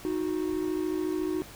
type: tone pair together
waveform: triangle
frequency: 312.8 / 366.7 Hz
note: D#4 / F#4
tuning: +9 / -15 cents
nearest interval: minor third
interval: 276 cents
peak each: -28 dBFS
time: 0.05-1.42 s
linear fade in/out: 0 ms
effects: pink hiss -47 dBFS RMS until 1.55 s